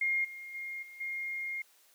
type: tone with level steps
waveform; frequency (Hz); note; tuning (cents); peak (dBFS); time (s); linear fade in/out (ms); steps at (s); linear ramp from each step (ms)
sine; 2131; C7; +31; -27 / -42 / -37 / -47 / -34; 0.01-1.62; 5; 0.24 / 0.54 / 0.82 / 1; 10
effects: white hiss -64 dBFS RMS until 1.94 s + high-pass 400 Hz 12 dB/octave

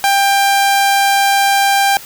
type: tone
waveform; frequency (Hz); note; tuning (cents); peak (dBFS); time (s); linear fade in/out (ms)
sawtooth; 793; G5; +20; -6; 0.04-1.97; 0
effects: white hiss -34 dBFS RMS until 2.05 s

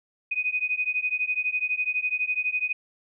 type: beating tone pair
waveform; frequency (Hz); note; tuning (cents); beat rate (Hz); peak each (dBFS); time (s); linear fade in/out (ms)
sine; 2489 / 2501; D#7 / D#7; 0 / +8; 12; -27; 0.31-2.73; 10
effects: none

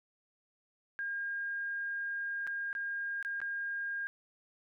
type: tone with dropouts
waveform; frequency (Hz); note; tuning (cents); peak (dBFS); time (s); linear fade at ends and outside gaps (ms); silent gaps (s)
sine; 1615; G#6; -49; -34; 0.99-4.07; 0; 2.468-2.474 / 2.729-2.751 / 3.227-3.249 / 3.403-3.416
effects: none

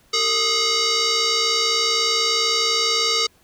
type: tone with frequency modulation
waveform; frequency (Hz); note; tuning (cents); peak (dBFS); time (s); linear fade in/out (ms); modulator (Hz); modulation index
sine; 455.5; A#4; -40; -16; 0.13-3.27; 10; 847; 6.7
effects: tanh soft clip ceiling -12 dBFS + pink hiss -57 dBFS RMS until 3.43 s

